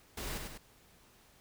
pink noise with echo, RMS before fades -40 dBFS, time 0.17-0.38 s, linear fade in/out 5 ms, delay 99 ms, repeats 2, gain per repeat -4 dB, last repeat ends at 0.578 s, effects pink hiss -63 dBFS RMS until 1.4 s

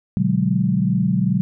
sine chord, G# half-diminished seventh, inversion first, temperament equal, 123.47 / 146.83 / 185 / 207.7 Hz, B2 / D3 / F#3 / G#3, 0 / 0 / 0 / 0 cents, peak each -23 / -23 / -18 / -23 dBFS, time 0.17-1.41 s, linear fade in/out 0 ms, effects none

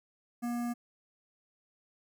square tone with notch filter, 239.2 Hz, A#3, 45 cents sharp, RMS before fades -34 dBFS, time 0.42-0.74 s, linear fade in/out 20 ms, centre 3500 Hz, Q 0.53, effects none

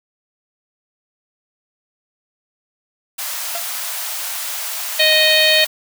white high-pass noise, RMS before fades -25 dBFS, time 3.18-5.67 s, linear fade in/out 10 ms, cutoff 600 Hz, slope 48 dB/octave
35% pulse tone with exponential decay, 685 Hz, F5, 34 cents flat, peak -21 dBFS, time 3.55-3.69 s, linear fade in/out 1 ms, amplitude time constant 29 ms
harmonic tone, 622.3 Hz, D#5, in tune, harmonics 1 / 3 / 4 / 5 / 6 / 7, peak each -18 / -18 / -18 / -18 / -18 / -18 dBFS, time 4.99-5.65 s, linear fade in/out 10 ms
effects none

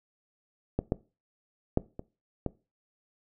clicks, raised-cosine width 2 ms, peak -13 / -12 / -9 / -24 / -16 dBFS, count 5, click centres 0.79 / 0.921 / 1.774 / 1.994 / 2.463 s, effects noise-tail reverb RT60 0.3 s tail -20 dB re dry

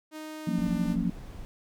sawtooth tone with pitch glide, 310.2 to 298.4 Hz, D#4 to D4, -5 to +28 cents, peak -34 dBFS, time 0.11-0.97 s, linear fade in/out 50 ms, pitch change -67 cents, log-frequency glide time 0.43-0.72 s
sine chord, Gb major seventh, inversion third, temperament just, 173.43 / 185 / 231.2 / 277.5 Hz, F3 / Gb3 / Bb3 / Db4, -12 / 0 / -14 / +2 cents, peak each -30 / -31 / -30 / -34 dBFS, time 0.47-1.1 s, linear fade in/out 5 ms
brown noise, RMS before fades -41 dBFS, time 0.58-1.45 s, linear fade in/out 0 ms
effects none

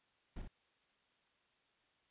brown noise with echo, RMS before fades -44 dBFS, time 0.36-0.42 s, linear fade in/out 5 ms, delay 58 ms, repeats 1, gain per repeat -5 dB, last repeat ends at 0.478 s, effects white hiss -75 dBFS RMS until 2.1 s + resampled to 8000 Hz

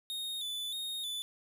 45% pulse tone with vibrato, 3600 Hz, A7, 39 cents sharp, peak -35 dBFS, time 0.1-1.22 s, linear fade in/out 0 ms, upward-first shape square, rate 1.6 Hz, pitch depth 55 cents each way, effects none

